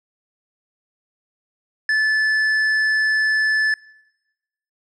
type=tone with tanh clipping; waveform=sine; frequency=1740 Hz; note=A6; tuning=20 cents flat; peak=-17 dBFS; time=1.89-3.74 s; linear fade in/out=2 ms; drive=8 dB; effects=noise-tail reverb RT60 1.0 s tail -22 dB re dry + low-pass 8000 Hz 12 dB/octave